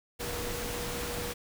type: tone in noise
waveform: sine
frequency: 481.6 Hz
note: B4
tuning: 44 cents flat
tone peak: -39 dBFS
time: 0.19-1.34 s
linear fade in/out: 20 ms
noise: pink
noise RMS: -36 dBFS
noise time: 0.19-1.34 s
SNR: -6 dB
effects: none